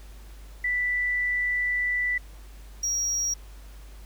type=tone pair in turn; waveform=sine / triangle; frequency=1975.5 / 5670 Hz; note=B6 / F8; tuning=0 / +25 cents; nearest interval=octave + tritone; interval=1825 cents; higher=second; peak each=-23 dBFS; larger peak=neither; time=0.64-2.18 / 2.83-3.34 s; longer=first; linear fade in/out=5 ms; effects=added 50 Hz sine -42 dBFS peak until 4.05 s + pink hiss -54 dBFS RMS until 4.05 s